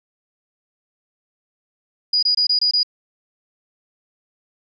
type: tone bursts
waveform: sine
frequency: 4905 Hz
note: D#8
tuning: 26 cents flat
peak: -14 dBFS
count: 6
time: 2.13-2.832 s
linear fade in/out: 5 ms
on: 97 ms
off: 24 ms
effects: none